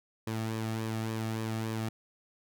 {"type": "tone with flanger", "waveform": "sawtooth", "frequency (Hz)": 111.3, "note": "A2", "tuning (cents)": 20, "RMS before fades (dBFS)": -34, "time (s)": [0.27, 1.89], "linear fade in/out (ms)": 5, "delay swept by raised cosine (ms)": [1.4, 2.03], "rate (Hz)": 3.5, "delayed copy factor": -0.5, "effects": []}